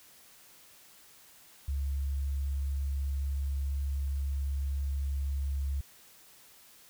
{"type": "tone", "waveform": "sine", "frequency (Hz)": 69.3, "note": "C#2", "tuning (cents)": 0, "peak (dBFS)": -29, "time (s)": [1.68, 5.81], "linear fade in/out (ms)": 5, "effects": ["white hiss -57 dBFS RMS until 6.89 s"]}